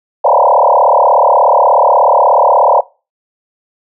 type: tone with frequency modulation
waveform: sine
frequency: 756 Hz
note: F#5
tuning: 37 cents sharp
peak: -5 dBFS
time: 0.24-2.81 s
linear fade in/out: 10 ms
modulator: 36.6 Hz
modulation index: 6.3
effects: noise-tail reverb RT60 0.3 s tail -21 dB re dry